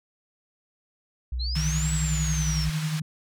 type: tone with pitch glide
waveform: sine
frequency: 62 to 61.47 Hz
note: B1 to B1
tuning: +7 to -7 cents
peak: -26 dBFS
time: 1.32-2.7 s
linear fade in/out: 5 ms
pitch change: -14 cents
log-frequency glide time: 1.48-2.45 s
type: linear two-way sweep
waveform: sine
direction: up then down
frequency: 3951 to 7880 to 5270 Hz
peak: -31 dBFS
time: 1.39-2.66 s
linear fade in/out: 20 ms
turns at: 1.92 s
type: band-pass noise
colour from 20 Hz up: pink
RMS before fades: -38 dBFS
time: 1.55-3 s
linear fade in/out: 5 ms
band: 1400 to 7900 Hz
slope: 12 dB/octave
type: tone with tremolo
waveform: sine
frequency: 155.56 Hz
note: D#3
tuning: in tune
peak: -23 dBFS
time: 1.56-3.02 s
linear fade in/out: 5 ms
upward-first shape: sine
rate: 11 Hz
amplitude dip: 50%
effects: none